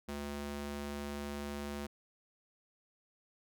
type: tone with high-pass filter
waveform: square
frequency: 72 Hz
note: D2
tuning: 34 cents flat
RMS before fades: -41 dBFS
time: 0.08-1.87 s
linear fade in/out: 10 ms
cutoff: 160 Hz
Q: 0.88
effects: none